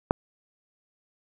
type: click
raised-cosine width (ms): 1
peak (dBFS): -6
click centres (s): 0.109
effects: 8-bit